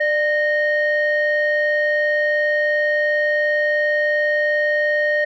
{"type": "tone pair together", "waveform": "sine", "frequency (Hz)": [596.2, 1855], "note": ["D5", "A#6"], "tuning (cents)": [26, -9], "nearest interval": "octave + minor sixth", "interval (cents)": 1965, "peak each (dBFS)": -17, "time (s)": [0, 5.25], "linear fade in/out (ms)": 10, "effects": ["tanh soft clip ceiling -11 dBFS"]}